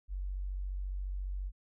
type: tone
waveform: sine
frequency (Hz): 47.22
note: F#1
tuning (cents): +36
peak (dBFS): -34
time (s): 0.08-1.52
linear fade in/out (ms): 50
effects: none